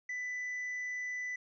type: tone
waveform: triangle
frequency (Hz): 1991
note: B6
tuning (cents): +14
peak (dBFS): -34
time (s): 0.09-1.36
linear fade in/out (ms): 5
effects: resampled to 16000 Hz